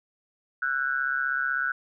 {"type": "tone with amplitude modulation", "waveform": "sine", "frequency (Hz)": 1481, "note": "F#6", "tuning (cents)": 1, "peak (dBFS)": -20, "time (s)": [0.62, 1.72], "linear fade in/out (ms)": 5, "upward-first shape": "sine", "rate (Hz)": 136, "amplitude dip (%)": 95, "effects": []}